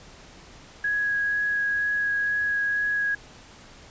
sine tone with vibrato, 1661.2 Hz, G#6, in tune, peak -22 dBFS, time 0.84-3.15 s, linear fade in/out 5 ms, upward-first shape sine, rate 2.1 Hz, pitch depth 9 cents each way, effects pink hiss -48 dBFS RMS until 3.9 s + resampled to 16000 Hz

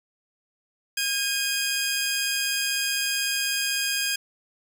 15% pulse tone pair together, 1618 / 2495 Hz, G#6 / D#7, -46 / +4 cents, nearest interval perfect fifth, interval 750 cents, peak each -20 dBFS, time 0.97-4.16 s, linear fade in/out 5 ms, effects none

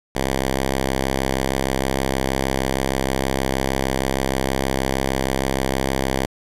5% pulse tone with vibrato, 66.4 Hz, C2, 26 cents sharp, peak -8 dBFS, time 0.15-6.26 s, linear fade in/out 5 ms, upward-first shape triangle, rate 2.3 Hz, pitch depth 10 cents each way, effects resampled to 32000 Hz + 7-bit

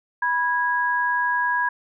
sine tone pair together, 981.1 / 1650 Hz, B5 / G#6, -12 / -12 cents, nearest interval major sixth, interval 900 cents, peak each -22 dBFS, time 0.22-1.69 s, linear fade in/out 5 ms, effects none

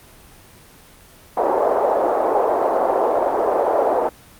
white band-pass noise, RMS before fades -18 dBFS, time 1.37-4.09 s, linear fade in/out 2 ms, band 400 to 800 Hz, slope 24 dB/octave, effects pink hiss -46 dBFS RMS until 4.39 s + Opus 24 kbps

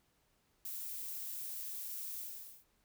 violet noise with ADSR envelope, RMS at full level -40 dBFS, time 0.65-2.65 s, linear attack 3 ms, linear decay 4 ms, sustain -3 dB, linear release 480 ms, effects pink hiss -75 dBFS RMS until 2.84 s

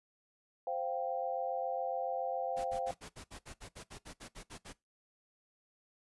sine chord, C suspended fourth, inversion none, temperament just, 523.3 / 697.7 / 784.9 Hz, C5 / F5 / G5, 0 / -2 / +2 cents, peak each -38 dBFS, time 0.67-2.91 s, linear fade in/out 2 ms
pink noise bursts, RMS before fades -48 dBFS, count 15, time 2.56-4.734 s, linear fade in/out 20 ms, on 88 ms, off 61 ms
effects noise-tail reverb RT60 0.2 s tail -20 dB re dry + resampled to 24000 Hz

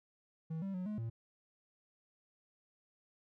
triangle tone with pitch steps, 160.9 / 194.7 / 182.7 / 211.6 / 114.4 Hz, E3 / G3 / F#3 / G#3 / A#2, -42 / -12 / -22 / +33 / -32 cents, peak -35 dBFS, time 0.5-1.1 s, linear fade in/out 10 ms, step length 120 ms, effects none

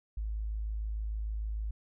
sine tone, 53.3 Hz, G#1, 46 cents sharp, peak -32 dBFS, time 0.17-1.71 s, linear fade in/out 5 ms, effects none

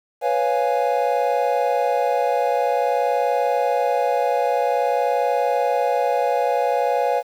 triangle chord, C# dominant seventh, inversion third, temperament equal, 493.9 / 554.4 / 698.5 / 830.6 Hz, B4 / C#5 / E#5 / G#5, 0 / 0 / 0 / 0 cents, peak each -21 dBFS, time 0.21-7.23 s, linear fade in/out 50 ms, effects 8-bit

